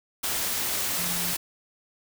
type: tone in noise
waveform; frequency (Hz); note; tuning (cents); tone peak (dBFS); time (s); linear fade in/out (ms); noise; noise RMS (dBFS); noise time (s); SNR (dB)
sine; 174.61; F3; 0; -36; 0.98-1.34; 10; white; -28; 0.23-1.37; -11
effects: none